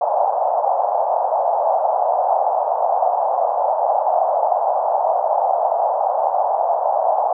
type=band-pass noise; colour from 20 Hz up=white; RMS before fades=-18 dBFS; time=0.01-7.33 s; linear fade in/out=5 ms; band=620 to 830 Hz; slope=48 dB/octave; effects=none